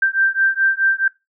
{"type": "beating tone pair", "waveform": "sine", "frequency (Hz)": [1568, 1572.7], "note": ["G6", "G6"], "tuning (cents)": [0, 5], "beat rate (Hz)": 4.7, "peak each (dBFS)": -17, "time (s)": [0.02, 1.08], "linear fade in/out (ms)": 5, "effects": ["noise-tail reverb RT60 0.2 s tail -19 dB re dry"]}